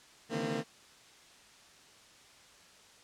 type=tone cluster; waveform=20% pulse; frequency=138.7 / 152.1 / 164.7 / 228.1 / 258 Hz; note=C#3 / D#3 / E3 / A#3 / C4; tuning=+1 / -39 / -1 / -37 / -24 cents; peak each=-38 / -35 / -37 / -31 / -36 dBFS; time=0.29-0.64 s; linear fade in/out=50 ms; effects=white hiss -58 dBFS RMS until 3.03 s + low-pass 7000 Hz 12 dB/octave